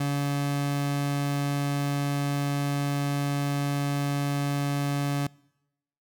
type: tone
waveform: 30% pulse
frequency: 142.3 Hz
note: C#3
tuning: 46 cents sharp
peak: -22 dBFS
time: 0-5.27 s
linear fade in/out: 5 ms
effects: noise-tail reverb RT60 0.9 s tail -25 dB re dry